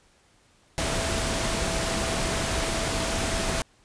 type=tone in noise; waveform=sine; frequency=659.3 Hz; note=E5; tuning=in tune; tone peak=-34 dBFS; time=0.78-3.62 s; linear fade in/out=0 ms; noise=pink; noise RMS=-27 dBFS; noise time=0.78-3.62 s; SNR=-10 dB; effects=pink hiss -61 dBFS RMS until 3.84 s + resampled to 22050 Hz